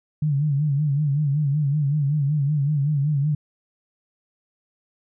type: tone with vibrato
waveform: sine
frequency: 145.3 Hz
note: D3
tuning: 18 cents flat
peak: -18 dBFS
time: 0.22-3.35 s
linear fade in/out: 5 ms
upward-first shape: sine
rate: 5.3 Hz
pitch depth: 99 cents each way
effects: none